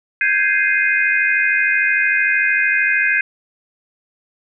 sine chord, Ab major seventh, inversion third, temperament equal, 1568 / 1661.2 / 2093 / 2489 Hz, G6 / Ab6 / C7 / Eb7, 0 / 0 / 0 / 0 cents, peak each -19 dBFS, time 0.21-3.21 s, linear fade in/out 2 ms, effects none

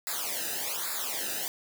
white noise with flanger, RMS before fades -33 dBFS, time 0.07-1.48 s, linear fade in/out 0 ms, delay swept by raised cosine 0.33 to 0.92 ms, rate 1.2 Hz, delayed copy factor -1, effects none

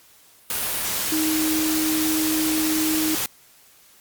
sine tone in noise, 313.6 Hz, D#4, 14 cents sharp, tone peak -21 dBFS, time 1.12-3.15 s, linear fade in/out 2 ms, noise white, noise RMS -25 dBFS, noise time 0.5-3.26 s, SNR +1 dB, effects white hiss -53 dBFS RMS until 4 s + Opus 48 kbps

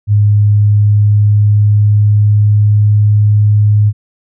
sine tone with pitch glide, 103.83 to 104.79 Hz, G#2 to G#2, 0 to +16 cents, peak -5 dBFS, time 0.07-3.93 s, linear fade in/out 50 ms, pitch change +16 cents, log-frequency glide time 0.36-3.08 s, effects none

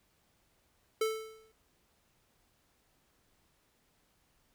square tone with exponential decay, 440 Hz, A4, in tune, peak -27 dBFS, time 1.01-1.52 s, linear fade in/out 5 ms, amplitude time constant 110 ms, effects pink hiss -72 dBFS RMS until 4.54 s

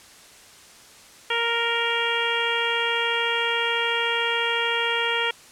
harmonic tone, 466.2 Hz, A#4, in tune, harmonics 1 / 2 / 3 / 4 / 5 / 6 / 7, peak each -29 / -29 / -29 / -29 / -29 / -29 / -29 dBFS, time 1.3-5.31 s, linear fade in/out 5 ms, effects white hiss -48 dBFS RMS until 5.51 s + low-pass 9000 Hz 12 dB/octave

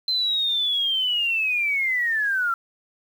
sine linear sweep, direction down, 4103 to 1342 Hz, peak -20 dBFS, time 0.08-2.54 s, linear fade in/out 2 ms, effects 8-bit

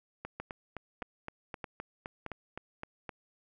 two click trains, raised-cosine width 0.5 ms, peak -24 / -23 dBFS, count 12 / 4, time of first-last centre 0.25-3.092 / 0.4-2.263 s, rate 3.87 / 1.61 Hz, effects none

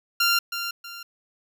15% pulse tone with echo, 1388 Hz, F6, 11 cents flat, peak -12 dBFS, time 0.2-0.39 s, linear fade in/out 5 ms, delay 320 ms, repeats 2, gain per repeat -9 dB, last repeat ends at 1.03 s, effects none

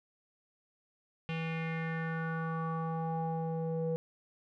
square tone with low-pass filter sweep, 162.8 Hz, E3, 21 cents flat, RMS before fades -35 dBFS, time 1.29-3.96 s, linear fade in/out 0 ms, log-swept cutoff 2800 to 510 Hz, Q 4.3, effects none

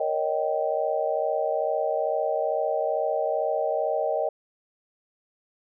sine chord, Eb dominant seventh, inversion second, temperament just, 466.7 / 560 / 622.3 / 777.8 Hz, Bb4 / Db5 / Eb5 / G5, +2 / +18 / 0 / -14 cents, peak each -30 / -29 / -26 / -30 dBFS, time 0-4.29 s, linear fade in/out 5 ms, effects none

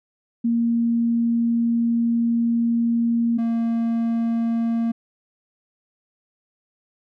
sine / triangle tone pair in turn, 233.1 / 230.4 Hz, A#3 / A#3, 0 / -20 cents, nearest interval unison, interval 20 cents, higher first, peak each -17 dBFS, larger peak neither, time 0.44-3.38 / 3.38-4.92 s, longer first, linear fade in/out 10 ms, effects none

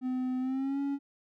triangle tone with pitch glide, 255.1 to 279.8 Hz, C4 to C#4, -44 to +16 cents, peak -27 dBFS, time 0.01-0.99 s, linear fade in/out 50 ms, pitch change +160 cents, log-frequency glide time 0.39-0.8 s, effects none

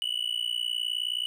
triangle tone with amplitude modulation, 2960 Hz, F#7, in tune, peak -22 dBFS, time 0.02-1.26 s, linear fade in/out 0 ms, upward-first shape sine, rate 59.3 Hz, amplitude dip 100%, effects none

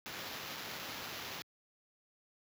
white noise with sample-and-hold, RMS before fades -44 dBFS, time 0.06-1.42 s, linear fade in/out 0 ms, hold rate 8820 Hz, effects high-pass 80 Hz 12 dB/octave

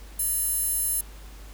square tone with high-pass filter, 585 Hz, D5, 7 cents flat, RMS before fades -26 dBFS, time 0.19-1.01 s, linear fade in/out 5 ms, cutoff 11000 Hz, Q 3.8, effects added 50 Hz sine -41 dBFS peak until 1.53 s + pink hiss -50 dBFS RMS until 1.53 s

